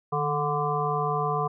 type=harmonic tone with a mistuned harmonic; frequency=146.3 Hz; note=D3; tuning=6 cents flat; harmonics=1 / 3 / 5 / 7 / 8; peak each=-30 / -30 / -30 / -30 / -30 dBFS; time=0.12-1.48 s; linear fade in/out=10 ms; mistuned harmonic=1; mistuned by=+63 cents; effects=none